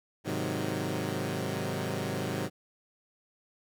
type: chord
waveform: 15% pulse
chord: Ab dominant seventh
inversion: none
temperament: equal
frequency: 103.83 / 130.81 / 155.56 / 185 Hz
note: Ab2 / C3 / Eb3 / Gb3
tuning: 0 / 0 / 0 / 0 cents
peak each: -30 dBFS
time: 0.24-2.5 s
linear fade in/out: 50 ms
effects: none